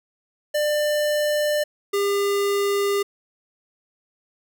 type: tone pair in turn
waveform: square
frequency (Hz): 596 / 402.1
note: D5 / G4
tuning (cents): +25 / +44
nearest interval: perfect fifth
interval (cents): 681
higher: first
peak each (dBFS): -20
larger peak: neither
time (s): 0.54-1.64 / 1.93-3.03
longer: neither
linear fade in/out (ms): 10
effects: none